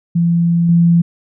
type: tone with level steps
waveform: sine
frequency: 170 Hz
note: F3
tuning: 46 cents flat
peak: -10 / -7 dBFS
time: 0.15-1.02 s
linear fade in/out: 10 ms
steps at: 0.69 s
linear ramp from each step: 2 ms
effects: none